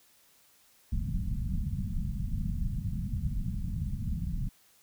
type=low-pass noise; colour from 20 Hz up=pink; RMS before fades=-32 dBFS; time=0.92-4.49 s; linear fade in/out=5 ms; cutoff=210 Hz; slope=48 dB/octave; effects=white hiss -63 dBFS RMS until 4.82 s

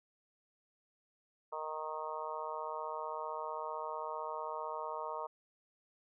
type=harmonic tone; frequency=155.56 Hz; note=D#3; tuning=in tune; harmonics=3 / 4 / 5 / 6 / 7 / 8; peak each=-46 / -44 / -50 / -42 / -44 / -48 dBFS; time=1.52-5.27 s; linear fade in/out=10 ms; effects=none

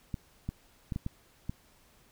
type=clicks; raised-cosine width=5 ms; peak=-21 dBFS; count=6; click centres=0.142 / 0.49 / 0.922 / 0.961 / 1.064 / 1.495 s; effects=pink hiss -63 dBFS RMS until 2.11 s

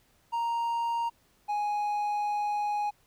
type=tone pair in turn; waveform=triangle; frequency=932.3 / 830.6 Hz; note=A#5 / G#5; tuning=0 / 0 cents; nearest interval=major second; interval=200 cents; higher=first; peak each=-25 dBFS; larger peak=neither; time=0.32-1.1 / 1.48-2.91 s; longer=second; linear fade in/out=20 ms; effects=pink hiss -66 dBFS RMS until 3.06 s

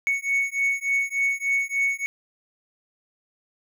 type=beating tone pair; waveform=triangle; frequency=2217 / 2220.4 Hz; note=C#7 / C#7; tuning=0 / +2 cents; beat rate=3.4 Hz; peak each=-23 dBFS; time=0.07-2.06 s; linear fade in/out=0 ms; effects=none

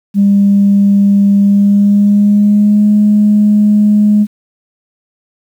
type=tone with pitch glide; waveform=sine; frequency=200.2 to 208.9 Hz; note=G3 to G#3; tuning=+37 to +10 cents; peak=-4 dBFS; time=0.14-4.27 s; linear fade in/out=50 ms; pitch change=+73 cents; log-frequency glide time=1.4-2.88 s; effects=tanh soft clip ceiling 0 dBFS + 7-bit

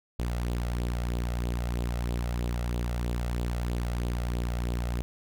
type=tone with flanger; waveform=sawtooth; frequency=59.7 Hz; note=A#1; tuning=42 cents sharp; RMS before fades=-30 dBFS; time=0.19-5.02 s; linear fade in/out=0 ms; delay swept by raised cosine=0.25 to 1.55 ms; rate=3.1 Hz; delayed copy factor=+0.5; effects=none

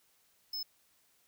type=tone; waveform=square; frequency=5210 Hz; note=E8; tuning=21 cents flat; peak=-36 dBFS; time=0.53-0.63 s; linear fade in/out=5 ms; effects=white hiss -70 dBFS RMS until 1.27 s

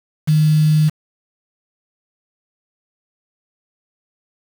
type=tone with quantisation; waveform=sine; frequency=153.8 Hz; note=D#3; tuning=20 cents flat; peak=-10 dBFS; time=0.27-0.9 s; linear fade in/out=20 ms; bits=5; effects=none

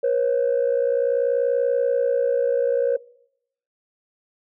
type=tone pair together; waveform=sine; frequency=482.5 / 543 Hz; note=B4 / C#5; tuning=-40 / -36 cents; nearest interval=major second; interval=204 cents; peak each=-19 dBFS; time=0.03-2.97 s; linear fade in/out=10 ms; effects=noise-tail reverb RT60 0.8 s tail -25 dB re dry + tanh soft clip ceiling -13 dBFS

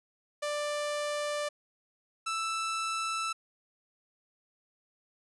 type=tone pair in turn; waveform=sawtooth; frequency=590 / 1321.8 Hz; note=D5 / E6; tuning=+8 / +4 cents; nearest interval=octave + major second; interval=1396 cents; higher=second; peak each=-27 dBFS; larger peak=neither; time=0.42-1.49 / 2.26-3.33 s; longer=neither; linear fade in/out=10 ms; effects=resampled to 24000 Hz

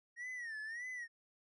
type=tone with vibrato; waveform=triangle; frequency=1864.7 Hz; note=A#6; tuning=in tune; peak=-40 dBFS; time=0.16-1.08 s; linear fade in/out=50 ms; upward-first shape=sine; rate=1.7 Hz; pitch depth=140 cents each way; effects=resampled to 24000 Hz

